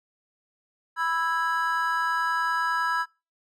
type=chord; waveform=triangle; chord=E major; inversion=second; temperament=just; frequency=988.9 / 1318.5 / 1648.1 Hz; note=B5 / E6 / G#6; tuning=+2 / 0 / -14 cents; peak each=-26 dBFS; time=0.96-3.06 s; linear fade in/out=50 ms; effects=noise-tail reverb RT60 0.3 s tail -25 dB re dry

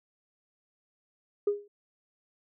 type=tone with exponential decay; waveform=sine; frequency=409.6 Hz; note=G#4; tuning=24 cents flat; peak=-19 dBFS; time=1.47-1.68 s; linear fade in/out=5 ms; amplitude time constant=45 ms; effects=tanh soft clip ceiling -18 dBFS

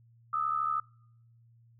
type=tone pair together; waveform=sine; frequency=1227 / 1300 Hz; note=D#6 / E6; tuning=-25 / -24 cents; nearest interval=minor second; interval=101 cents; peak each=-30 / -31 dBFS; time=0.33-0.8 s; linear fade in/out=5 ms; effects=noise-tail reverb RT60 0.7 s tail -25 dB re dry + added 116 Hz sine -58 dBFS peak until 1.79 s

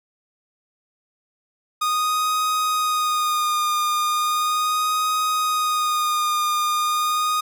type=tone with vibrato; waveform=45% pulse; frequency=1233 Hz; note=D#6; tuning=16 cents flat; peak=-19 dBFS; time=1.81-7.41 s; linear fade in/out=10 ms; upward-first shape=sine; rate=0.37 Hz; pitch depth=26 cents each way; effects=none

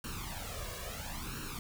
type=noise with flanger; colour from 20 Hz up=pink; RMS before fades=-41 dBFS; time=0.04-1.59 s; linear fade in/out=2 ms; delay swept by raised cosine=0.71 to 1.81 ms; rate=0.74 Hz; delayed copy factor=+0.8; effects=none

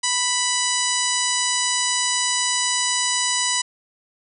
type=harmonic tone; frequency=988 Hz; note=B5; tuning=in tune; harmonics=1 / 2 / 3 / 4 / 5 / 6 / 7 / 8 / 9; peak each=-28 / -28 / -28 / -28 / -28 / -28 / -28 / -28 / -28 dBFS; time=0.03-3.62 s; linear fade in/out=10 ms; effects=none

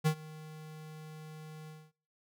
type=tone with ADSR envelope; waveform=square; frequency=155.56 Hz; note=D#3; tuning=in tune; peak=-24 dBFS; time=0.04-1.92 s; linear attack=25 ms; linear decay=80 ms; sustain=-22 dB; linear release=240 ms; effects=noise-tail reverb RT60 0.5 s tail -25 dB re dry

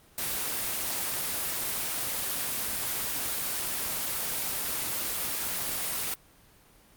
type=noise; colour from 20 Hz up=white; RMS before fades=-31 dBFS; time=0.18-6.14 s; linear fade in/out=2 ms; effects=pink hiss -58 dBFS RMS until 6.96 s + Opus 24 kbps

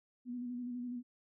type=tone with vibrato; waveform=sine; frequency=245.1 Hz; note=B3; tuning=13 cents flat; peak=-38 dBFS; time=0.25-1.03 s; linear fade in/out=50 ms; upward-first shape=square; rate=12 Hz; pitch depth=27 cents each way; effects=none

